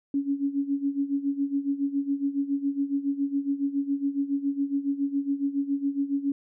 sine tone with tremolo, 279.7 Hz, C#4, 16 cents sharp, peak -21 dBFS, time 0.14-6.32 s, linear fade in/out 2 ms, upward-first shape sine, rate 7.2 Hz, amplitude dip 80%, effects none

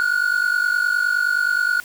triangle tone pair together, 1430.4 / 1480 Hz, F6 / F#6, +41 / 0 cents, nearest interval minor second, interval 59 cents, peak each -18 dBFS, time 0-1.8 s, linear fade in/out 0 ms, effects white hiss -42 dBFS RMS until 1.84 s

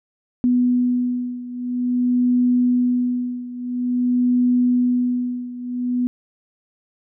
sine beating tone pair, 246.9 / 247.39 Hz, B3 / B3, 0 / +3 cents, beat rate 0.49 Hz, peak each -18 / -21 dBFS, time 0.44-6.07 s, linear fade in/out 0 ms, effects none

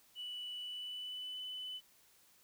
sine tone with pitch glide, 2960 to 3007 Hz, F#7 to F#7, 0 to +27 cents, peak -40 dBFS, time 0.15-1.81 s, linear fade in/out 50 ms, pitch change +27 cents, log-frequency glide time 0.58-1.4 s, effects tanh soft clip ceiling -38 dBFS + white hiss -67 dBFS RMS until 2.43 s

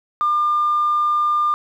sine tone, 1200 Hz, D6, 37 cents sharp, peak -14 dBFS, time 0.21-1.54 s, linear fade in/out 0 ms, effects tanh soft clip ceiling -11 dBFS + 8-bit

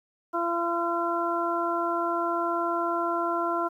harmonic tone, 340.7 Hz, F4, 43 cents flat, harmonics 1 / 2 / 3 / 4, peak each -30 / -30 / -30 / -30 dBFS, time 0.33-3.69 s, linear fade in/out 20 ms, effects 10-bit

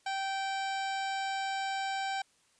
harmonic tone, 778 Hz, G5, 13 cents flat, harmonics 1 / 2 / 3 / 4 / 5 / 6 / 7 / 9 / 10, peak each -33 / -39 / -43 / -45 / -47 / -49 / -50 / -52 / -53 dBFS, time 0.06-2.22 s, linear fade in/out 5 ms, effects white hiss -68 dBFS RMS until 2.59 s + resampled to 22050 Hz

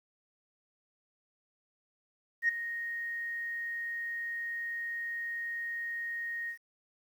sine tone with ADSR envelope, 1864.7 Hz, A#6, in tune, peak -21 dBFS, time 2.42-6.58 s, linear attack 66 ms, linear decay 10 ms, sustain -13 dB, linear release 92 ms, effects tanh soft clip ceiling -18 dBFS + 10-bit

